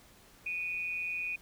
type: tone with amplitude modulation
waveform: sine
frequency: 2466 Hz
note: D#7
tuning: 16 cents flat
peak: -30 dBFS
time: 0.46-1.36 s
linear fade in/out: 5 ms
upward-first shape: sine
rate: 174 Hz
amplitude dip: 60%
effects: pink hiss -59 dBFS RMS until 1.41 s